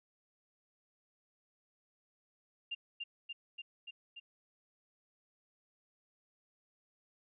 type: tone with echo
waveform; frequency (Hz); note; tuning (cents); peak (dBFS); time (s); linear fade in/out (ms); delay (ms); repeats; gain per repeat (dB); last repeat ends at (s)
sine; 2794; F7; 0; -36; 2.71-2.75; 10; 290; 5; -2; 4.2
effects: none